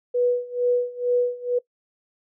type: tone with tremolo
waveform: sine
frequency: 490 Hz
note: B4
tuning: 14 cents flat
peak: -16 dBFS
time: 0.14-1.59 s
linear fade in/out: 10 ms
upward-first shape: sine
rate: 2.2 Hz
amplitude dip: 90%
effects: noise-tail reverb RT60 0.1 s tail -20 dB re dry